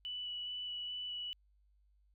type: tone with vibrato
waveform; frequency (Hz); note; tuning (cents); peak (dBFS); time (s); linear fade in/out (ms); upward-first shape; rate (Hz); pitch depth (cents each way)
sine; 2960; F#7; 0; -39; 0.05-1.33; 0; square; 2.4; 8
effects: added 50 Hz sine -67 dBFS peak until 2.14 s